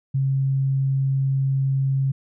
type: tone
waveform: sine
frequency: 135.3 Hz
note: C#3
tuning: 42 cents flat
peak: -18 dBFS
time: 0.14-2.12 s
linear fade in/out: 10 ms
effects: none